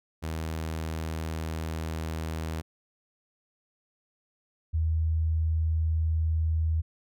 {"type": "tone pair in turn", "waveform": ["sawtooth", "sine"], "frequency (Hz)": [80.1, 80.1], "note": ["E2", "E2"], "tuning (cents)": [-49, -49], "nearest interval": "unison", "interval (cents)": 0, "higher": "neither", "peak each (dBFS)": [-27, -23], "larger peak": "second", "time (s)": [[0.22, 2.62], [4.73, 6.82]], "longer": "first", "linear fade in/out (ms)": 20, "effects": []}